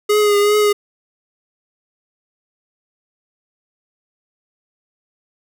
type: tone with vibrato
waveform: square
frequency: 414.7 Hz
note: G#4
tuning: 3 cents flat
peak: -12 dBFS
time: 0.09-0.73 s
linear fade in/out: 10 ms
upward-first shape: triangle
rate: 2.6 Hz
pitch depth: 35 cents each way
effects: none